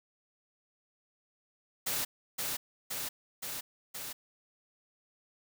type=noise with echo; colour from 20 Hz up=white; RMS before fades=-33 dBFS; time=1.86-2.05 s; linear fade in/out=10 ms; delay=520 ms; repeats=4; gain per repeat=-2 dB; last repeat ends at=4.13 s; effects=none